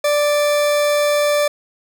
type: tone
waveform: 40% pulse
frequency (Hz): 587.3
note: D5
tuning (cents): 0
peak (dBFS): -13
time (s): 0.04-1.48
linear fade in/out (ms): 5
effects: none